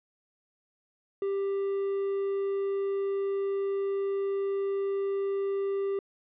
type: tone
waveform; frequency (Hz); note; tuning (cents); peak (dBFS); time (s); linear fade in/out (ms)
triangle; 394.4; G4; +11; -25; 1.22-5.99; 2
effects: resampled to 8000 Hz